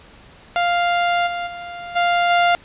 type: tone with level steps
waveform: sawtooth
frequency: 698.5 Hz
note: F5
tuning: in tune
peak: -12 / -19 / -26 / -11 / -9 dBFS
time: 0.56-2.55 s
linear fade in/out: 0 ms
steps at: 1.26 / 1.46 / 1.95 / 2.29 s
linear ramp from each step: 20 ms
effects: pink hiss -46 dBFS RMS until 2.64 s + resampled to 8000 Hz